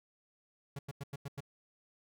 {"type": "tone bursts", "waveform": "45% pulse", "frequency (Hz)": 140, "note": "C#3", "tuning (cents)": 18, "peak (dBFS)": -39, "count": 6, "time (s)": [0.76, 1.405], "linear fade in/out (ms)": 5, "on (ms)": 30, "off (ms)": 93, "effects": []}